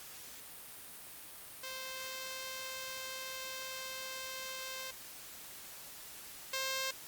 5% pulse tone pair in turn, 523.3 / 528.8 Hz, C5 / C5, 0 / +18 cents, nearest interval unison, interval 18 cents, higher second, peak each -30 / -23 dBFS, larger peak second, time 1.63-4.91 / 6.53-6.91 s, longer first, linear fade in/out 5 ms, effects white hiss -50 dBFS RMS until 7.07 s + Opus 48 kbps

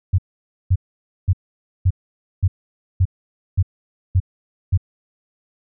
sine tone bursts, 92.5 Hz, F#2, in tune, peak -11 dBFS, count 9, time 0.13-4.776 s, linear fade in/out 10 ms, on 54 ms, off 520 ms, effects none

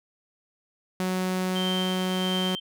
sawtooth tone, 185 Hz, F#3, in tune, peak -21 dBFS, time 1-2.55 s, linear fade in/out 0 ms
sine tone with tremolo, 3136 Hz, G7, in tune, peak -28 dBFS, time 1.55-2.6 s, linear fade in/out 10 ms, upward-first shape sine, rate 1.5 Hz, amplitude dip 60%
effects none

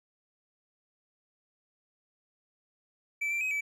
triangle tone with pitch steps, 2319 / 2353 / 2531 / 2303 Hz, D7 / D7 / D#7 / D7, -22 / +3 / +29 / -34 cents, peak -27 dBFS, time 3.21-3.61 s, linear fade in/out 10 ms, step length 100 ms, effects none

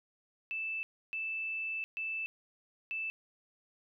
sine tone bursts at uneven times, 2639 Hz, E7, 1 cent sharp, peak -34 dBFS, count 4, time 0.51-0.83 / 1.13-1.84 / 1.97-2.26 / 2.91-3.1 s, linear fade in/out 0 ms, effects none

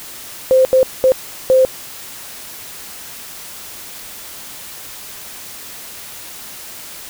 sine tone bursts at uneven times, 520 Hz, C5, 11 cents flat, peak -7 dBFS, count 4, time 0.51-0.65 / 0.73-0.83 / 1.04-1.12 / 1.5-1.65 s, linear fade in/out 0 ms, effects white hiss -33 dBFS RMS until 7.09 s

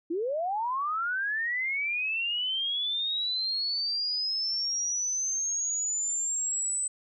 sine linear sweep, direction up, 311.1 to 8080 Hz, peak -27 dBFS, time 0.1-6.88 s, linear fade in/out 10 ms, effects none

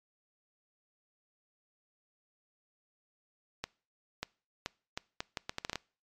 accelerating click train, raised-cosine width 0.2 ms, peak -17 dBFS, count 12, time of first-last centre 3.64-5.757 s, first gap 590 ms, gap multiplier 0.73, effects noise-tail reverb RT60 0.4 s tail -24 dB re dry + MP3 96 kbps

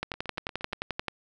two click trains, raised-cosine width 0.3 ms, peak -24 / -14 dBFS, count 6 / 13, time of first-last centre 0.14-0.727 / 0.03-1.083 s, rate 8.52 / 11.4 Hz, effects none

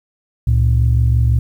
sine tone pair together, 69.3 / 115.16 Hz, C#2 / A#2, 0 / -21 cents, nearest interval major sixth, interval 879 cents, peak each -12 dBFS, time 0.47-1.39 s, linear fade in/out 5 ms, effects tanh soft clip ceiling -5 dBFS + 8-bit

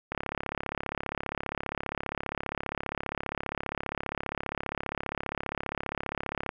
click train, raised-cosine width 0.5 ms, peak -16 dBFS, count 224, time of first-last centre 0.12-6.491 s, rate 35 Hz, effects none

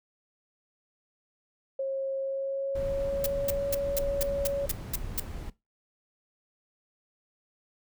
sine tone with pitch glide, 540 to 560.3 Hz, C#5 to C#5, -45 to +18 cents, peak -27 dBFS, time 1.79-4.66 s, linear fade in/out 5 ms, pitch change +63 cents, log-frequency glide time 2.2-3.5 s
brown noise, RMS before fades -37 dBFS, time 2.75-5.5 s, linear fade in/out 5 ms
blue noise bursts, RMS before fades -29 dBFS, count 9, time 3.24-5.198 s, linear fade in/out 2 ms, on 22 ms, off 220 ms
effects noise-tail reverb RT60 0.2 s tail -18 dB re dry

